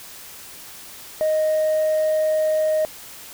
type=tone; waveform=sine; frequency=622.3 Hz; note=D#5; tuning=in tune; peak=-15 dBFS; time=1.21-2.85 s; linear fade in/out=0 ms; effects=tanh soft clip ceiling -15 dBFS + white hiss -40 dBFS RMS until 3.33 s